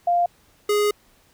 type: tone pair in turn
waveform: sine / square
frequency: 698.5 / 415.3 Hz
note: F5 / G#4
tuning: 0 / 0 cents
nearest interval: major sixth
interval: 900 cents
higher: first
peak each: -16 / -18 dBFS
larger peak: first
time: 0.07-0.26 / 0.69-0.91 s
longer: second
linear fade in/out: 5 ms
effects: pink hiss -58 dBFS RMS until 1.33 s